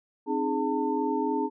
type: tone cluster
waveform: sine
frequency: 264.3 / 307.8 / 417.2 / 899 Hz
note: C4 / D#4 / G#4 / A5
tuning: +18 / -19 / +8 / +37 cents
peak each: -30 dBFS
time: 0.26-1.5 s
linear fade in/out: 50 ms
effects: none